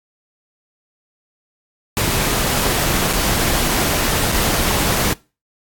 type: noise with dropouts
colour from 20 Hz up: pink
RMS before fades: -18 dBFS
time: 1.97-5.13 s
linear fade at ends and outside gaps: 0 ms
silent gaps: 3.129-3.134 / 4.318-4.323 s
effects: noise-tail reverb RT60 0.3 s tail -22 dB re dry + AAC 64 kbps